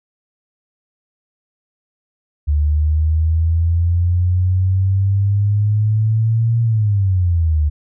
sine exponential two-way sweep, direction up then down, 73.3 to 116.54 to 73.3 Hz, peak -12 dBFS, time 2.47-7.7 s, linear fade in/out 20 ms, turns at 6.62 s, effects none

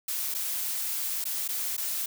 blue noise with dropouts, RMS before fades -31 dBFS, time 0.08-2.06 s, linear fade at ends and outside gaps 5 ms, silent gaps 0.342-0.347 / 1.242-1.253 / 1.479-1.487 / 1.768-1.777 s, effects none

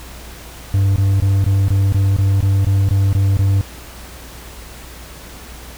triangle tone bursts, 98 Hz, G2, in tune, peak -9 dBFS, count 12, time 0.74-3.611 s, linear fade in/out 0 ms, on 220 ms, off 21 ms, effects added 60 Hz sine -36 dBFS peak until 5.77 s + pink hiss -37 dBFS RMS until 5.77 s

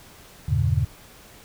sine chord, E diminished seventh, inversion none, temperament just, 82.41 / 98.89 / 118.67 / 142.4 Hz, E2 / G2 / Bb2 / Db3, 0 / +16 / +31 / +47 cents, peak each -24 dBFS, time 0.48-0.85 s, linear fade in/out 10 ms, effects pink hiss -48 dBFS RMS until 1.44 s

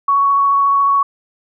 sine tone with vibrato, 1116 Hz, C#6, 11 cents sharp, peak -10 dBFS, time 0.08-1.03 s, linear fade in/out 5 ms, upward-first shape sine, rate 14 Hz, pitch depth 9 cents each way, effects none

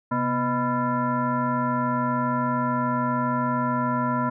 sine tone with frequency modulation, 619 Hz, D#5, 9 cents flat, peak -21 dBFS, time 0.11-4.3 s, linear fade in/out 10 ms, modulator 375 Hz, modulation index 1.9, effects none

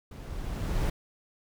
brown noise with level ramp, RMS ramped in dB -42 to -26 dBFS, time 0.11-0.9 s, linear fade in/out 5 ms, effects none

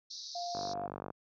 pink band-pass noise, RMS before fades -45 dBFS, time 0.1-0.74 s, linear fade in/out 10 ms, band 3900 to 5900 Hz, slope 96 dB/octave
sine tone, 698.5 Hz, F5, in tune, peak -36 dBFS, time 0.35-0.87 s, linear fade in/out 5 ms
click train, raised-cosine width 1 ms, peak -26 dBFS, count 28, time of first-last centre 0.55-1.103 s, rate 48.8 Hz
effects high-pass 100 Hz 12 dB/octave

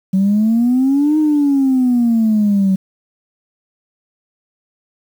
sine exponential two-way sweep, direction up then down, 187.4 to 311.1 to 187.9 Hz, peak -9 dBFS, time 0.13-2.76 s, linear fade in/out 10 ms, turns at 1.18 s, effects tanh soft clip ceiling -7 dBFS + 7-bit

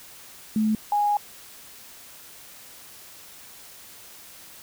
sine tone pair in turn, 216.5 / 825.7 Hz, A3 / G#5, -28 / -10 cents, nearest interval octave + major seventh, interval 2318 cents, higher second, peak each -19 dBFS, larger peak neither, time 0.56-0.75 / 0.92-1.17 s, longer second, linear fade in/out 2 ms, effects white hiss -46 dBFS RMS until 4.62 s

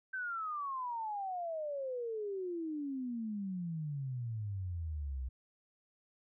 sine exponential sweep, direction down, 1559 to 61.74 Hz, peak -36 dBFS, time 0.13-5.29 s, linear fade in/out 10 ms, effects none

